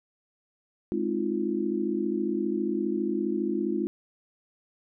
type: chord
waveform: sine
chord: F minor seventh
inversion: first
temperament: just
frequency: 209.5 / 261.9 / 314.3 / 349.2 Hz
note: Ab3 / C4 / Eb4 / F4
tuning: +15 / +2 / +18 / 0 cents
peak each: -31 / -33 / -31 / -29 dBFS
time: 0.92-3.87 s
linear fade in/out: 0 ms
effects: none